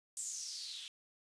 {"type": "noise with band-pass filter sweep", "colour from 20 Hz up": "blue", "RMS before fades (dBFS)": -44, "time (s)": [0.17, 0.88], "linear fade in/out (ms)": 0, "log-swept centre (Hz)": [8000, 3200], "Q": 5.3, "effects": ["resampled to 22050 Hz"]}